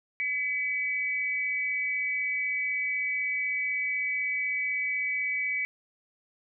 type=tone pair together; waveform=sine; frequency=2010 / 2274 Hz; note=B6 / C#7; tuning=+30 / +44 cents; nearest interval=major second; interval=214 cents; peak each=-32 / -28 dBFS; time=0.2-5.65 s; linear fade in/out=0 ms; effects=none